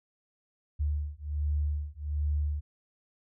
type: beating tone pair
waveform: sine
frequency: 73.4 / 74.7 Hz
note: D2 / D2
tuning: 0 / +30 cents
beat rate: 1.3 Hz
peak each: -31 dBFS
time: 0.79-2.61 s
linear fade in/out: 20 ms
effects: none